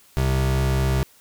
square tone pair together, 65.41 / 130.45 Hz, C2 / C3, 0 / -5 cents, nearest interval octave, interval 1195 cents, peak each -22 dBFS, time 0.17-1.03 s, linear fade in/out 0 ms, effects white hiss -54 dBFS RMS until 1.2 s

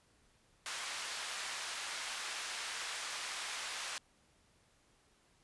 pink band-pass noise, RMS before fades -42 dBFS, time 0.66-3.98 s, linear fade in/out 0 ms, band 1200 to 8400 Hz, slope 12 dB/octave, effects pink hiss -70 dBFS RMS until 5.43 s + resampled to 24000 Hz

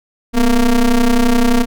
square ring-modulated tone, 115.2 Hz, A#2, 20 cents flat, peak -7 dBFS, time 0.33-1.66 s, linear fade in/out 50 ms, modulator 131 Hz, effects none

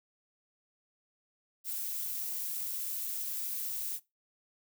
violet noise with amplitude modulation, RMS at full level -34 dBFS, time 1.64-4 s, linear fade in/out 50 ms, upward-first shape sine, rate 289 Hz, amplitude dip 55%, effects noise-tail reverb RT60 0.2 s tail -19 dB re dry

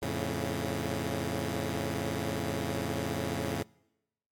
10% pulse chord, F augmented, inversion none, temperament equal with one note detuned, 86.06 / 110 / 138.59 Hz, F2 / A2 / C#3, -25 / 0 / 0 cents, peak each -27 dBFS, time 0.02-3.63 s, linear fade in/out 5 ms, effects noise-tail reverb RT60 0.9 s tail -25 dB re dry + MP3 96 kbps

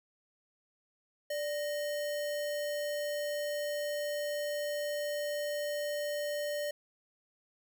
sine tone with sample-and-hold, 587 Hz, D5, 1 cent flat, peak -32 dBFS, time 1.3-6.71 s, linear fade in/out 5 ms, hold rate 2450 Hz, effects none

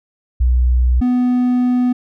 sine / triangle tone pair in turn, 61.8 / 248.3 Hz, B1 / B3, +2 / +9 cents, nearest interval 2 octaves, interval 2407 cents, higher second, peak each -10 dBFS, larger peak neither, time 0.4-1.01 / 1.01-1.93 s, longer second, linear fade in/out 10 ms, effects none

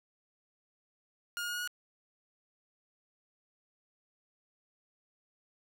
sawtooth tone with pitch steps, 1422 / 1430.2 / 1438.5 / 1446.9 / 1455.2 Hz, F6 / F6 / F#6 / F#6 / F#6, +31 / +41 / -49 / -39 / -29 cents, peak -31 dBFS, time 1.37-1.675 s, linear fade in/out 0 ms, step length 61 ms, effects none

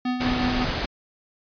square tone with tremolo, 250 Hz, B3, 21 cents sharp, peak -22 dBFS, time 0.05-0.65 s, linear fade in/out 5 ms, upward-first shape triangle, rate 5.6 Hz, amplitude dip 55%
pink noise, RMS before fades -26 dBFS, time 0.2-0.86 s, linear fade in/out 10 ms
effects resampled to 11025 Hz

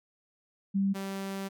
sine / sawtooth tone pair in turn, 196 / 194.76 Hz, G3 / G3, 0 / -11 cents, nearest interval unison, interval 11 cents, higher first, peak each -24 / -30 dBFS, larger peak first, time 0.74-0.94 / 0.94-1.49 s, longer second, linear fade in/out 20 ms, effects none

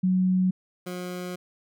sine / 20% pulse tone pair in turn, 185 / 179.84 Hz, F#3 / F#3, 0 / -49 cents, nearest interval unison, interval 49 cents, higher first, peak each -19 / -27 dBFS, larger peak first, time 0.03-0.51 / 0.86-1.36 s, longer second, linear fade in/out 10 ms, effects none

